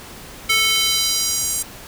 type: tone with high-pass filter sweep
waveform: square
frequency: 440.9 Hz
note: A4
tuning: 4 cents sharp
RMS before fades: -19 dBFS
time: 0.49-1.63 s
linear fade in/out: 10 ms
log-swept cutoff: 2200 to 8200 Hz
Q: 1.8
effects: pink hiss -38 dBFS RMS until 1.87 s